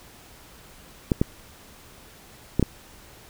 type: clicks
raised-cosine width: 3 ms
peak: -6 dBFS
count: 4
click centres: 1.118 / 1.215 / 2.596 / 2.627 s
effects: pink hiss -49 dBFS RMS until 3.29 s